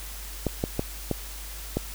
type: clicks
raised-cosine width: 2 ms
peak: -11 dBFS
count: 5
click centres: 0.467 / 0.639 / 0.794 / 1.113 / 1.77 s
effects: added 50 Hz sine -38 dBFS peak until 1.94 s + white hiss -41 dBFS RMS until 1.94 s